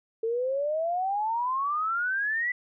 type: exponential sweep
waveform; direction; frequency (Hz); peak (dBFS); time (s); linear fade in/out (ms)
sine; up; 442.9 to 2000; -25; 0.23-2.52; 5
effects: none